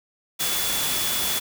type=tone in noise; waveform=sine; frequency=3434 Hz; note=A7; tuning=43 cents flat; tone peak=-30 dBFS; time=0.39-1.4 s; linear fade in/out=20 ms; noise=white; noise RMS=-25 dBFS; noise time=0.39-1.4 s; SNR=-8 dB; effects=none

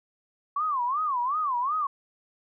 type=tone with vibrato; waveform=sine; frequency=1100 Hz; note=C#6; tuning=14 cents flat; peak=-24 dBFS; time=0.56-1.87 s; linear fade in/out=5 ms; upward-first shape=sine; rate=2.7 Hz; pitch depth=240 cents each way; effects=none

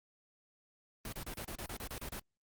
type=noise bursts; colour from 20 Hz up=pink; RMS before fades=-42 dBFS; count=11; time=1.05-2.196 s; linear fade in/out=2 ms; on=76 ms; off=31 ms; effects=Opus 32 kbps

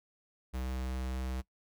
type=tone; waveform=square; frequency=64.3 Hz; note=C2; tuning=30 cents flat; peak=-35 dBFS; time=0.53-1.42 s; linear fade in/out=20 ms; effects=noise-tail reverb RT60 0.1 s tail -20 dB re dry

